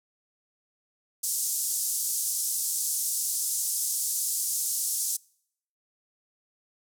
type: band-pass noise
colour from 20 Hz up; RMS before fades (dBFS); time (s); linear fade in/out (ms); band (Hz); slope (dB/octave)
white; -29; 1.23-5.17; 10; 5900 to 12000; 24
effects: noise-tail reverb RT60 0.7 s tail -26 dB re dry